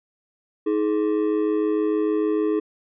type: ring-modulated tone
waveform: triangle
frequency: 370 Hz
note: F#4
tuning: in tune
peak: -14 dBFS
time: 0.66-2.6 s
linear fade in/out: 10 ms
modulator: 53.3 Hz
effects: resampled to 8000 Hz